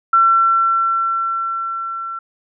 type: tone with level ramp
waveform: sine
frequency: 1350 Hz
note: E6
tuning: 41 cents sharp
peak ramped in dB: -8 to -24 dBFS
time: 0.13-2.19 s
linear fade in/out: 5 ms
effects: none